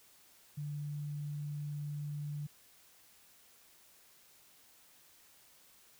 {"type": "tone", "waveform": "sine", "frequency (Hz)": 146.83, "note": "D3", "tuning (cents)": 0, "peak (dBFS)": -37, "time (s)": [0.57, 2.47], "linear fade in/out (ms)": 10, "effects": ["white hiss -63 dBFS RMS until 5.99 s"]}